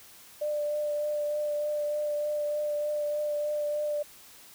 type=tone with vibrato; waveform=sine; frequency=594 Hz; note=D5; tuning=20 cents sharp; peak=-27 dBFS; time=0.41-4.03 s; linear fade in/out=10 ms; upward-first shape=triangle; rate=3.3 Hz; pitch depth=16 cents each way; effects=white hiss -52 dBFS RMS until 4.54 s